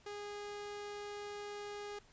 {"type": "tone", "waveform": "sawtooth", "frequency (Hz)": 411.4, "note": "G#4", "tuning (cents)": -16, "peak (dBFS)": -39, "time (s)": [0.06, 1.99], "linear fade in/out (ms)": 5, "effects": ["pink hiss -65 dBFS RMS until 2.12 s", "resampled to 16000 Hz"]}